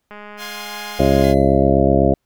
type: click train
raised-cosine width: 0.5 ms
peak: -22 dBFS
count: 233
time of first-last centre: 0.11-1.225 s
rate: 208 Hz
type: chord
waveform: 10% pulse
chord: F minor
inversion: none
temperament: equal with one note detuned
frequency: 710.3 / 830.6 / 1046.5 Hz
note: F5 / Ab5 / C6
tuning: +29 / 0 / 0 cents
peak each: -26 / -24 / -26 dBFS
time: 0.37-1.35 s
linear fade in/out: 50 ms
type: harmonic tone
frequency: 68 Hz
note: C#2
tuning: 33 cents flat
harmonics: 1 / 2 / 3 / 4 / 5 / 6 / 8 / 9 / 10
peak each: -20 / -20 / -20 / -20 / -20 / -20 / -20 / -20 / -20 dBFS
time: 0.99-2.14 s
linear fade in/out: 5 ms
type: tone with exponential decay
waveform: 30% pulse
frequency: 2029 Hz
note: B6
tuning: 46 cents sharp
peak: -28 dBFS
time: 1.24-1.8 s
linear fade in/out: 0 ms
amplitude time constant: 120 ms
effects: pink hiss -73 dBFS RMS until 2.25 s